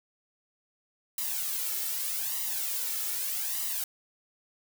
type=noise with flanger; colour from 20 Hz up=blue; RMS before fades=-32 dBFS; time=1.18-3.84 s; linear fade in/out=2 ms; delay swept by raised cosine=1 to 2.3 ms; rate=0.82 Hz; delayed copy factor=+0.8; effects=none